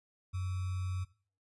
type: tone with sample-and-hold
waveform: sine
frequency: 92.3 Hz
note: F#2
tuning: 4 cents flat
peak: -33 dBFS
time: 0.33-1.05 s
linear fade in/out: 20 ms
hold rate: 1225 Hz
effects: noise-tail reverb RT60 0.4 s tail -17 dB re dry + resampled to 24000 Hz

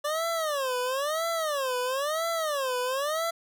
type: tone with vibrato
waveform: 25% pulse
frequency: 577 Hz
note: D5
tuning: 31 cents flat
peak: -23 dBFS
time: 0.04-3.31 s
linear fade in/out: 10 ms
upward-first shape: sine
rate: 1 Hz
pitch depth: 260 cents each way
effects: none

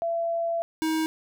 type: tone pair in turn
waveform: sine / square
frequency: 673 / 317.6 Hz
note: E5 / D#4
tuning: +36 / +36 cents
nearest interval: octave + minor second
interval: 1300 cents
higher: first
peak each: -24 dBFS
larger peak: neither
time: 0.02-0.62 / 0.82-1.06 s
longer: first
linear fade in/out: 0 ms
effects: none

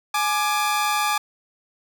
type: tone pair together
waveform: sawtooth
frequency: 839.3 / 1188 Hz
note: G#5 / D6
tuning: +18 / +20 cents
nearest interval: tritone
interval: 602 cents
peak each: -19 dBFS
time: 0.14-1.18 s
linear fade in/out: 5 ms
effects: none

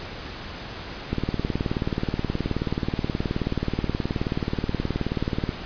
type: click train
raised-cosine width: 3 ms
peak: -11 dBFS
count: 83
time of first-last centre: 1.13-5.492 s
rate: 18.8 Hz
effects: pink hiss -36 dBFS RMS until 5.65 s + resampled to 11025 Hz

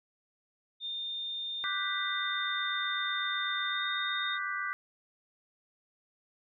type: tone with pitch glide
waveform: sine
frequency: 3625 to 3673 Hz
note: A#7 to A#7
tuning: -49 to -26 cents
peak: -34 dBFS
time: 0.8-4.39 s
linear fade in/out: 50 ms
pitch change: +23 cents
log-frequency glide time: 3.67-3.83 s
type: chord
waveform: sine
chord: G major seventh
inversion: second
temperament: equal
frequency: 1174.7 / 1480 / 1568 / 1975.5 Hz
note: D6 / F#6 / G6 / B6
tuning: 0 / 0 / 0 / 0 cents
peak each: -37 / -38 / -38 / -37 dBFS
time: 1.64-4.73 s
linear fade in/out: 0 ms
effects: none

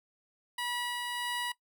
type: tone with tremolo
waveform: 15% pulse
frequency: 970 Hz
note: B5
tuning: 31 cents flat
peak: -26 dBFS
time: 0.58-1.52 s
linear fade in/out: 5 ms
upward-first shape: sine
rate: 1.6 Hz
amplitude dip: 25%
effects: noise-tail reverb RT60 0.1 s tail -19 dB re dry

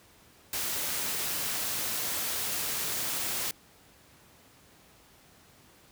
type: noise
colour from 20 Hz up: white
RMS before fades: -32 dBFS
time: 0.53-3.51 s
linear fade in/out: 2 ms
effects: pink hiss -58 dBFS RMS until 5.91 s + high-pass 60 Hz 12 dB/octave

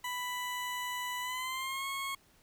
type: tone with pitch glide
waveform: 20% pulse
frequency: 991 to 1093.3 Hz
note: B5 to C#6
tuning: +6 to -24 cents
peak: -30 dBFS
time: 0.04-2.15 s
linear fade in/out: 5 ms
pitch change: +170 cents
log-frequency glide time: 1.21-1.86 s
effects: pink hiss -65 dBFS RMS until 2.42 s

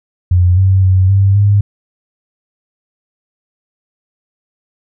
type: tone with pitch steps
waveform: sine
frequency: 89.4 / 95.3 / 93.6 / 98.1 / 101.7 Hz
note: F2 / G2 / F#2 / G2 / G#2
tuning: +41 / -48 / +20 / +2 / -36 cents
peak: -6 dBFS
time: 0.31-1.61 s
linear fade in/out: 5 ms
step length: 260 ms
effects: none

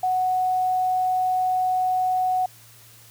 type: tone with quantisation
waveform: sine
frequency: 740 Hz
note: F#5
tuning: in tune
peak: -19 dBFS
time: 0.03-2.46 s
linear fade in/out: 5 ms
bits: 8
effects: added 114 Hz sine -53 dBFS peak until 3.1 s + white hiss -50 dBFS RMS until 3.1 s

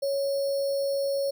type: tone with sample-and-hold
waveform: sine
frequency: 554.4 Hz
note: C#5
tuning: in tune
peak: -24 dBFS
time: 0.02-1.31 s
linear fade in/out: 10 ms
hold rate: 4900 Hz
effects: none

